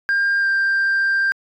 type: tone with pitch glide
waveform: sine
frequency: 1602 to 1583.6 Hz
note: G6 to G6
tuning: +37 to +17 cents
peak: -13 dBFS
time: 0.09-1.32 s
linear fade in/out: 0 ms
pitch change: -20 cents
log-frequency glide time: 0.4-0.46 s
effects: tanh soft clip ceiling -14 dBFS